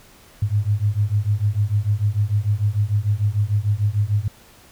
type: beating tone pair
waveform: sine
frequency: 100.5 / 107.2 Hz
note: G2 / A2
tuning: +44 / -45 cents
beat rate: 6.7 Hz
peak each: -20 dBFS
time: 0.42-4.28 s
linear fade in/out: 5 ms
effects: pink hiss -49 dBFS RMS until 4.71 s